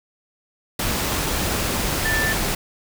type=tone in noise; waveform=sine; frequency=1769 Hz; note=A6; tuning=9 cents sharp; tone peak=-21 dBFS; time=2.05-2.33 s; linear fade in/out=5 ms; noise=pink; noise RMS=-23 dBFS; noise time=0.79-2.55 s; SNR=-1 dB; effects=none